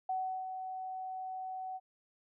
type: tone with ADSR envelope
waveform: sine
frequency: 751 Hz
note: F#5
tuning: 26 cents sharp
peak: -31 dBFS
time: 0.09-1.8 s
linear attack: 5 ms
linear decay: 360 ms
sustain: -7 dB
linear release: 41 ms
effects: none